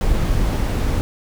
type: noise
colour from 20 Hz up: brown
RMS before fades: -18 dBFS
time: 0.01-1.01 s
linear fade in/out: 0 ms
effects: none